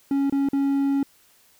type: tone with dropouts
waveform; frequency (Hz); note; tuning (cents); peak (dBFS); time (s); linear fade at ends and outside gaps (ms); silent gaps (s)
triangle; 277.2; C#4; 0; -17; 0.11-1.03; 2; 0.298-0.324 / 0.488-0.532
effects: white hiss -58 dBFS RMS until 1.59 s